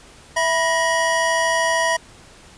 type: tone cluster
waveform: square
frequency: 658 / 978 / 1881 Hz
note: E5 / B5 / A#6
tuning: -3 / -17 / +15 cents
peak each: -22 dBFS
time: 0.36-1.97 s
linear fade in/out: 10 ms
effects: pink hiss -46 dBFS RMS until 2.57 s + resampled to 22050 Hz